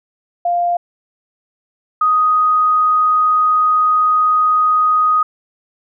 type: tone pair in turn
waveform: sine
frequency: 698.5 / 1247.9 Hz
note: F5 / D#6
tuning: 0 / +5 cents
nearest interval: minor seventh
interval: 1005 cents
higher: second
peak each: -13 / -10 dBFS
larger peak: second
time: 0.45-0.77 / 2.01-5.23 s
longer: second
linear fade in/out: 5 ms
effects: none